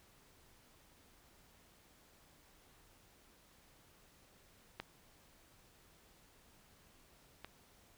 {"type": "clicks", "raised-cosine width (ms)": 0.3, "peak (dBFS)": [-25, -30], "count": 2, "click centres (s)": [4.8, 7.446], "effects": ["pink hiss -66 dBFS RMS until 7.97 s"]}